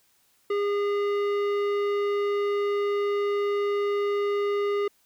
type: tone with tanh clipping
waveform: triangle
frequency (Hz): 407.3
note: G#4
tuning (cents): -34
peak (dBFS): -25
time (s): 0.5-4.88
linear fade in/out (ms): 5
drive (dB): 18
effects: white hiss -65 dBFS RMS until 5.05 s